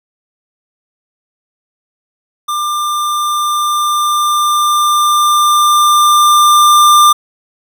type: tone with level ramp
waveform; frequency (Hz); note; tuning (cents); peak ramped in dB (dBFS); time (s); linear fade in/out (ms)
square; 1194; D6; +28; -15 to -4; 2.48-7.13; 10
effects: none